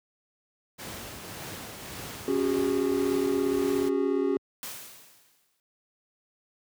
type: noise with tremolo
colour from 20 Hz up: pink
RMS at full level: -38 dBFS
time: 0.78-3.9 s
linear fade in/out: 20 ms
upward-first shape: triangle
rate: 1.8 Hz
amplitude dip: 35%
type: chord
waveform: triangle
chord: C# suspended fourth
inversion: none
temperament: equal with one note detuned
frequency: 277.2 / 370 / 407 Hz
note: C#4 / F#4 / G#4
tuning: 0 / 0 / -35 cents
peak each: -26 dBFS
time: 2.28-4.37 s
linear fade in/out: 2 ms
type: noise with exponential decay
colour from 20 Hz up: white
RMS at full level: -36 dBFS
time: 4.63-5.6 s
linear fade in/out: 1 ms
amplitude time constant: 210 ms
effects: high-pass 80 Hz 12 dB/octave